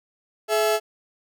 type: tone pair together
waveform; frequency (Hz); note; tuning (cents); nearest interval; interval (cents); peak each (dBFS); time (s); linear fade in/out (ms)
35% pulse; 426.1 / 663; G#4 / E5; +44 / +10; minor sixth; 766; -20 / -20; 0.48-0.8; 50
effects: none